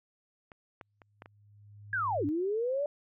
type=clicks; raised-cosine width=0.5 ms; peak=-34 / -29 / -37 / -30 / -34 dBFS; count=5; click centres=0.518 / 0.812 / 1.018 / 1.221 / 1.259 s
type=tone with exponential growth; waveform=sine; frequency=103 Hz; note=G#2; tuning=14 cents flat; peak=-35 dBFS; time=0.81-2.29 s; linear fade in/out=0 ms; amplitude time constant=320 ms
type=linear two-way sweep; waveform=sine; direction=down then up; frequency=1663 to 277.2 to 593 Hz; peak=-28 dBFS; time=1.93-2.86 s; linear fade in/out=2 ms; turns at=2.25 s
effects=none